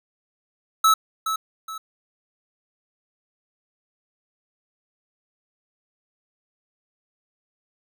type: tone with echo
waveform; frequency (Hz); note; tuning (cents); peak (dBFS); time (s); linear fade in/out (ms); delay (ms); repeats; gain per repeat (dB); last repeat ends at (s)
square; 1302; E6; -22; -14; 0.84-0.94; 5; 420; 2; -9; 1.78
effects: none